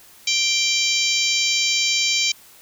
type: harmonic tone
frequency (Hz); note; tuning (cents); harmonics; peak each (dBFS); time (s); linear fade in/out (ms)
785; G5; +2; 3 / 4 / 5 / 6 / 7 / 8 / 9; -23 / -24 / -25 / -26 / -26 / -27 / -28; 0.27-2.32; 5
effects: white hiss -48 dBFS RMS until 2.61 s